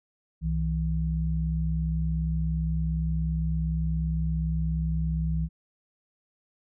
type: tone pair together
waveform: sine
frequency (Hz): 64 / 161.27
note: C2 / E3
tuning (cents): -38 / -38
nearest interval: octave + major third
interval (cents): 1600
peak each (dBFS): -27 / -27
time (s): 0.41-5.49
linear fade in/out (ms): 50
effects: none